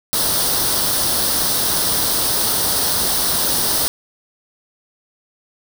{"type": "noise with comb filter", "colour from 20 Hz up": "white", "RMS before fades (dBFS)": -18, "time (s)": [0.13, 3.88], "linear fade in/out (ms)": 0, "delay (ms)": 0.21, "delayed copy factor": 0.65, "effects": []}